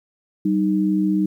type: tone pair together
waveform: sine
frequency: 192.37 / 309.1 Hz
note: G3 / D#4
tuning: -32 / -11 cents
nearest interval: minor sixth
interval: 821 cents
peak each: -19 dBFS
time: 0.45-1.26 s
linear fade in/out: 5 ms
effects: 9-bit